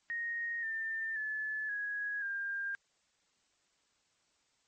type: tone with pitch steps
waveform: sine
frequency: 1864.7 / 1794.9 / 1727.8 / 1663.2 / 1601 Hz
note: A#6 / A6 / A6 / G#6 / G6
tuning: 0 / +34 / -32 / +2 / +36 cents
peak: -34 dBFS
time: 0.1-2.75 s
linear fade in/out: 0 ms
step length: 530 ms
effects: white hiss -74 dBFS RMS until 4.67 s + MP3 32 kbps